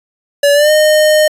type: tone with pitch glide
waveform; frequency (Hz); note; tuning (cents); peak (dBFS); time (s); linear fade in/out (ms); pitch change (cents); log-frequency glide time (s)
square; 572 to 613.1; D5 to D#5; -46 to -26; -7; 0.43-1.28; 5; +120; 0.53-0.71
effects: resampled to 32000 Hz

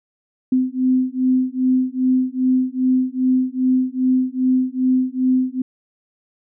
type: beating tone pair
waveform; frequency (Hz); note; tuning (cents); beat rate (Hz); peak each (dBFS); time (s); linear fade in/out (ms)
sine; 255.5 / 258; C4 / C4; -41 / -24; 2.5; -18; 0.52-5.62; 5
effects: none

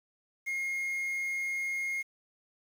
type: tone with quantisation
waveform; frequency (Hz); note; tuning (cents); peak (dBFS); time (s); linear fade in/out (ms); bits
triangle; 2143; C7; +41; -29; 0.46-2.03; 20; 9
effects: none

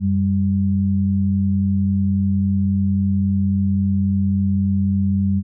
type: tone pair together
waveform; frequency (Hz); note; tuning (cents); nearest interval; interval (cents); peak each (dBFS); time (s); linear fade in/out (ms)
sine; 92.64 / 196.3; F#2 / G3; +3 / +3; octave + minor second; 1300; -19 / -17; 0-5.43; 50
effects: none

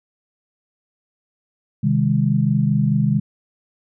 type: chord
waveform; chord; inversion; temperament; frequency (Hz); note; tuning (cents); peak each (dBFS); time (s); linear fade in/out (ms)
sine; Ab major; first; equal with one note detuned; 130.81 / 155.56 / 204.1; C3 / Eb3 / Ab3; 0 / 0 / -30; -19; 1.83-3.2; 10
effects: none

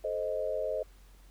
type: chord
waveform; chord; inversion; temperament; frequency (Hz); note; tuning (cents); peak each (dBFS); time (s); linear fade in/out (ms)
sine; A diminished; none; equal with one note detuned; 436 / 523.3 / 622.3; A4 / C5 / Eb5; -16 / 0 / 0; -37 / -34 / -33; 0.04-0.83; 5
effects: added 46 Hz sine -53 dBFS peak until 1.3 s + pink hiss -63 dBFS RMS until 1.3 s

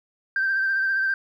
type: tone with vibrato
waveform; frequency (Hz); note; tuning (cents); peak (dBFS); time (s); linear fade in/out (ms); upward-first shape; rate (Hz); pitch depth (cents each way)
sine; 1568; G6; 0; -19; 0.36-1.14; 2; sine; 15; 29
effects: tanh soft clip ceiling -16 dBFS + 10-bit

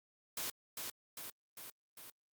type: noise with echo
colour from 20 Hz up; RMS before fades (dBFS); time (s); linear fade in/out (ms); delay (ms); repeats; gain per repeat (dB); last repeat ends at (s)
white; -40; 0.37-0.5; 2; 400; 4; -3; 2.1
effects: high-pass 100 Hz 12 dB/octave + Opus 48 kbps

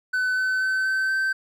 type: tone with pitch steps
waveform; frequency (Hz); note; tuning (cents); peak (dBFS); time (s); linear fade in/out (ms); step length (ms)
triangle; 1508 / 1518.5 / 1529.1 / 1539.7 / 1550.4; F#6 / F#6 / G6 / G6 / G6; +32 / +44 / -43 / -32 / -20; -19; 0.13-1.33; 10; 240
effects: none

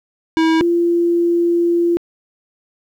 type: tone pair in turn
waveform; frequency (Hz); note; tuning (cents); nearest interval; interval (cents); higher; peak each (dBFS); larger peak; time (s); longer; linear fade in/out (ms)
square / sine; 323.2 / 343.1; E4 / F4; -34 / -31; minor second; 103; second; -12; neither; 0.37-0.61 / 0.61-1.97; second; 0
effects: low-pass 4000 Hz 12 dB/octave + 8-bit

